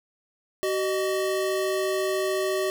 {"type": "tone pair together", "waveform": "square", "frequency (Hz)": [379.5, 614.5], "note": ["F#4", "D#5"], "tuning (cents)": [44, -22], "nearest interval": "minor sixth", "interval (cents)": 834, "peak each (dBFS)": [-26, -29], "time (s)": [0.63, 2.7], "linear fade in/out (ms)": 0, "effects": []}